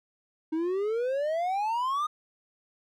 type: exponential sweep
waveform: triangle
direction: up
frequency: 309.9 to 1244 Hz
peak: -24 dBFS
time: 0.52-2.07 s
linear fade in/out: 10 ms
effects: none